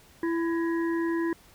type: harmonic tone with a mistuned harmonic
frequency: 333.7 Hz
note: E4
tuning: 21 cents sharp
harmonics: 1 / 3 / 5 / 6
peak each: -25 / -37 / -39 / -41 dBFS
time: 0.23-1.33 s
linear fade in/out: 2 ms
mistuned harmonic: 6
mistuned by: -96 cents
effects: pink hiss -56 dBFS RMS until 1.54 s